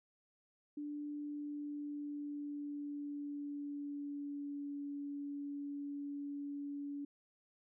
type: tone with pitch glide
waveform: sine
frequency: 293.7 to 285.3 Hz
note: D4 to C#4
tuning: 0 to +50 cents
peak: -40 dBFS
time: 0.77-7.05 s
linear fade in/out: 5 ms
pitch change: -50 cents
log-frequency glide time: 1.09-4.81 s
effects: none